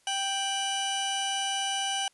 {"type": "tone pair together", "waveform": "sawtooth", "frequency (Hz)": [785.1, 2960], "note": ["G5", "F#7"], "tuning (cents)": [2, 0], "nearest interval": "octave + major seventh", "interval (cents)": 2298, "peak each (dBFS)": -27, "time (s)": [0.07, 2.08], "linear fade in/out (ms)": 2, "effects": ["white hiss -66 dBFS RMS until 2.13 s", "resampled to 24000 Hz"]}